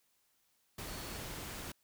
sine tone in noise, 4400 Hz, C#8, 14 cents flat, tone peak -55 dBFS, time 0.87-1.18 s, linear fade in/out 5 ms, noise pink, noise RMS -44 dBFS, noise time 0.78-1.72 s, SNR -14 dB, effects white hiss -75 dBFS RMS until 1.83 s

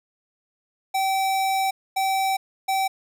square tone bursts at uneven times, 771 Hz, G5, 29 cents flat, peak -21 dBFS, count 3, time 0.94-1.71 / 1.96-2.37 / 2.68-2.88 s, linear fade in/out 10 ms, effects none

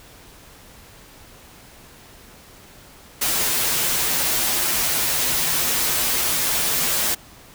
white noise with comb filter, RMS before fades -21 dBFS, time 3.21-7.15 s, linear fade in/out 10 ms, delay 10 ms, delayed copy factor -0.7, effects pink hiss -46 dBFS RMS until 7.54 s

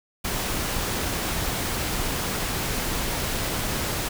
pink noise, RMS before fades -27 dBFS, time 0.24-4.09 s, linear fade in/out 10 ms, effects none

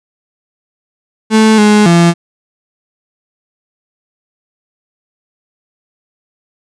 35% pulse tone with pitch steps, 218.9 / 210 / 170.5 Hz, A3 / G#3 / F3, -9 / +19 / -41 cents, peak -3 dBFS, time 1.3-2.14 s, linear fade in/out 50 ms, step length 280 ms, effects resampled to 22050 Hz

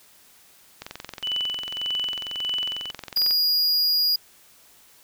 click train, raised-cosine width 0.2 ms, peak -17 dBFS, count 56, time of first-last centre 0.82-3.309 s, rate 22.1 Hz
sine tone with tremolo, 2980 Hz, F#7, 12 cents sharp, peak -23 dBFS, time 1.23-2.91 s, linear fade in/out 2 ms, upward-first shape sine, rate 1.7 Hz, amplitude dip 60%
square tone, 4868 Hz, D#8, 39 cents flat, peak -19 dBFS, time 3.16-4.16 s, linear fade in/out 5 ms
effects white hiss -54 dBFS RMS until 5.03 s

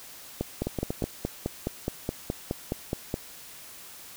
two click trains, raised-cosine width 2 ms, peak -14 / -15 dBFS, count 14 / 4, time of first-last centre 0.41-3.141 / 0.67-1.023 s, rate 4.76 / 8.51 Hz, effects white hiss -46 dBFS RMS until 4.16 s

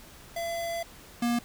square tone pair in turn, 676 / 237.8 Hz, E5 / A#3, +43 / +35 cents, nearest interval octave + tritone, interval 1808 cents, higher first, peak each -31 / -25 dBFS, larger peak second, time 0.36-0.83 / 1.22-1.39 s, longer first, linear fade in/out 5 ms, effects pink hiss -50 dBFS RMS until 1.44 s

